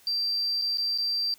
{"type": "tone with dropouts", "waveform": "triangle", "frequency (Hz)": 4699, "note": "D8", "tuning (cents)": 0, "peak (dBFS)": -22, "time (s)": [0.07, 1.34], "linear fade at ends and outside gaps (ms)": 1, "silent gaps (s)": [[0.615, 0.62], [0.773, 0.782], [0.977, 0.984]], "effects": ["tanh soft clip ceiling -22 dBFS", "white hiss -57 dBFS RMS until 1.38 s"]}